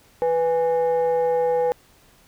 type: tone pair together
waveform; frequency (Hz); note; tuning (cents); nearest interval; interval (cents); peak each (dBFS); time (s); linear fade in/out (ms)
sine; 494.4 / 827.9; B4 / G#5; +2 / -6; major sixth; 892; -17 / -23; 0.22-1.72; 0
effects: tanh soft clip ceiling -14 dBFS + pink hiss -55 dBFS RMS until 2.27 s